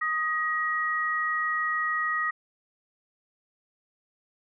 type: tone pair together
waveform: sine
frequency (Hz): 1247 / 1900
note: D#6 / A#6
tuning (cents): +3 / +33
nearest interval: perfect fifth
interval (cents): 730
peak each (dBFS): -28 / -27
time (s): 0.01-2.31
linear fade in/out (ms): 10
effects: none